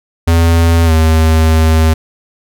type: tone with pitch glide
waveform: square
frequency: 83.5 to 79.91 Hz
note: E2 to D#2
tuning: +23 to +47 cents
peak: -7 dBFS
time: 0.27-1.94 s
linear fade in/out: 10 ms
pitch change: -76 cents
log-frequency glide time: 0.85-0.92 s
effects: none

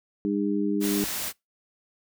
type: harmonic tone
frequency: 101.3 Hz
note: G#2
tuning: 43 cents flat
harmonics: 2 / 3 / 4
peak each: -27 / -26 / -31 dBFS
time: 0.25-1.04 s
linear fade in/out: 0 ms
type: noise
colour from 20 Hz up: white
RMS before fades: -31 dBFS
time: 0.8-1.33 s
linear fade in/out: 50 ms
effects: noise-tail reverb RT60 0.2 s tail -25 dB re dry

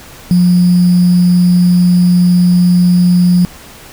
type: tone with sample-and-hold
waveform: sine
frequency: 177.9 Hz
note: F3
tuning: 32 cents sharp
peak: -5 dBFS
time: 0.31-3.45 s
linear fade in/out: 0 ms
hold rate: 4900 Hz
effects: pink hiss -35 dBFS RMS until 3.92 s

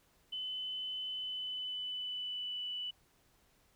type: tone with pitch glide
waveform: sine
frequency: 3024 to 2970 Hz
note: F#7 to F#7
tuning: +37 to +6 cents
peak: -37 dBFS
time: 0.32-2.91 s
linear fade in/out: 10 ms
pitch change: -31 cents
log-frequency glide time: 1.09-2.69 s
effects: pink hiss -70 dBFS RMS until 3.75 s

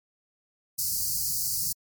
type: band-stop noise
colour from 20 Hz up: white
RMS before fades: -28 dBFS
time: 0.78-1.73 s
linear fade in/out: 10 ms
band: 180 to 4400 Hz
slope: 96 dB/octave
effects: MP3 96 kbps

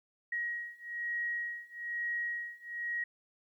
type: beating tone pair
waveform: sine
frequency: 1895 / 1896.1 Hz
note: A#6 / A#6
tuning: +28 / +29 cents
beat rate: 1.1 Hz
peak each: -38 / -37 dBFS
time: 0.32-3.04 s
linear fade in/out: 5 ms
effects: 12-bit

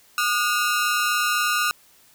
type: ring-modulated tone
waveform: sawtooth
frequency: 1333 Hz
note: E6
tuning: 19 cents sharp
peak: -13 dBFS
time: 0.18-1.71 s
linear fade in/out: 0 ms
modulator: 112 Hz
effects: white hiss -55 dBFS RMS until 2.14 s

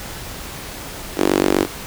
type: tone with high-pass filter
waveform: sawtooth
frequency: 48 Hz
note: G1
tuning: 36 cents flat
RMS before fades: -17 dBFS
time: 1.16-1.67 s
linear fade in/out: 50 ms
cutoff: 330 Hz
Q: 2.9
effects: pink hiss -32 dBFS RMS until 1.86 s

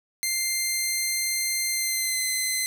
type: tone with pitch glide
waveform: 10% pulse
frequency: 2093 to 2052 Hz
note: C7 to C7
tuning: 0 to -34 cents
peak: -15 dBFS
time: 0.23-2.66 s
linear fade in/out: 0 ms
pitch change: -34 cents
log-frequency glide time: 1.7-2.24 s
effects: none

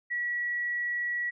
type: tone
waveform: sine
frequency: 1931 Hz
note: B6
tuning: 39 cents flat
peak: -28 dBFS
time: 0.1-1.31 s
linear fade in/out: 20 ms
effects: none

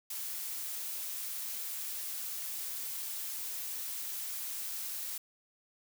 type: noise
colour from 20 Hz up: blue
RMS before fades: -39 dBFS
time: 0.1-5.18 s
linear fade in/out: 5 ms
effects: none

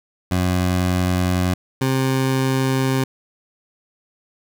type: tone pair in turn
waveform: 20% pulse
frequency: 90.8 / 132.33 Hz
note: F#2 / C3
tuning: -32 / +20 cents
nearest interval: perfect fifth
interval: 652 cents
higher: second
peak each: -12 dBFS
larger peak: neither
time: 0.31-1.54 / 1.81-3.04 s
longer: neither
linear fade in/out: 5 ms
effects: none

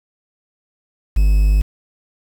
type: tone with quantisation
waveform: triangle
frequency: 50.5 Hz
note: G#1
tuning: 48 cents flat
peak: -8 dBFS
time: 1.16-1.62 s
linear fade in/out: 10 ms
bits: 6
effects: none

